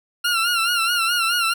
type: tone with vibrato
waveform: 20% pulse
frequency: 1387 Hz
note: F6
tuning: 12 cents flat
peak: -13 dBFS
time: 0.24-1.54 s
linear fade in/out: 10 ms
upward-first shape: sine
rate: 4.7 Hz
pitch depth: 73 cents each way
effects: none